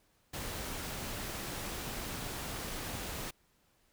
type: noise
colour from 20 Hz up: pink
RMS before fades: -40 dBFS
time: 0.33-3.31 s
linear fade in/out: 10 ms
effects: pink hiss -71 dBFS RMS until 3.92 s